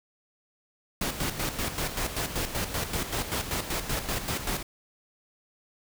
pink noise with tremolo, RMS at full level -29 dBFS, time 1.01-4.63 s, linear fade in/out 5 ms, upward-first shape square, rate 5.2 Hz, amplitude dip 60%, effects none

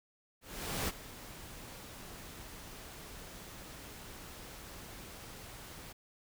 pink noise with ADSR envelope, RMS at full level -34 dBFS, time 0.41-5.93 s, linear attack 470 ms, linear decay 32 ms, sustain -15 dB, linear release 12 ms, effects none

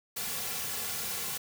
white noise with comb filter, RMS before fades -35 dBFS, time 0.16-1.38 s, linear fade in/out 10 ms, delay 3.2 ms, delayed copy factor -1, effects none

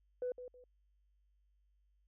sine tone with echo, 497.6 Hz, B4, 13 cents sharp, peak -34 dBFS, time 0.22-0.32 s, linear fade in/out 2 ms, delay 160 ms, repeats 2, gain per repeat -11 dB, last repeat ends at 0.64 s, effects tanh soft clip ceiling -31 dBFS + added 50 Hz sine -70 dBFS peak until 2.07 s

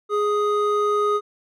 triangle tone pair together, 415.3 / 1246.3 Hz, G#4 / D#6, 0 / +2 cents, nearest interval octave + perfect fifth, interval 1902 cents, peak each -18 / -20 dBFS, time 0.09-1.21 s, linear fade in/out 50 ms, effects none

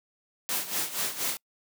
white noise with tremolo, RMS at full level -28 dBFS, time 0.49-1.37 s, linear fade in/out 0 ms, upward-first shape sine, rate 4.2 Hz, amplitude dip 75%, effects noise-tail reverb RT60 0.1 s tail -26 dB re dry + high-pass 150 Hz 12 dB/octave

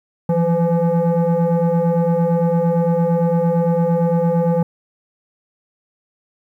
sine tone with frequency modulation, 165.6 Hz, E3, 8 cents sharp, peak -12 dBFS, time 0.29-4.63 s, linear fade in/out 5 ms, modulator 340 Hz, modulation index 1.4, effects tanh soft clip ceiling -10 dBFS + 9-bit

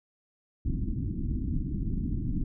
pink low-pass noise, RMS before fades -30 dBFS, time 0.65-2.44 s, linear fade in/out 5 ms, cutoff 300 Hz, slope 48 dB/octave, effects none

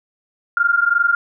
sine tone pair together, 1390.3 / 1413 Hz, F6 / F6, -8 / +20 cents, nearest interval unison, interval 28 cents, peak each -16 dBFS, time 0.57-1.15 s, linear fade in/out 2 ms, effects none

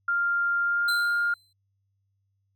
sine tone with pitch glide, 1396.9 to 1409.9 Hz, F6 to F6, 0 to +16 cents, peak -22 dBFS, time 0.08-1.34 s, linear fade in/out 5 ms, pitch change +16 cents, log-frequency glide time 0.62-0.95 s
40% pulse tone with exponential decay, 4073 Hz, C8, 47 cents flat, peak -25 dBFS, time 0.88-1.53 s, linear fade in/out 5 ms, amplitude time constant 140 ms
effects added 98 Hz sine -70 dBFS peak until 2.55 s

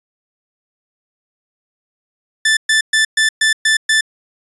sawtooth tone bursts, 1760 Hz, A6, in tune, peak -7 dBFS, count 7, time 2.45-4.01 s, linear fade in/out 5 ms, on 120 ms, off 120 ms, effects resampled to 24000 Hz

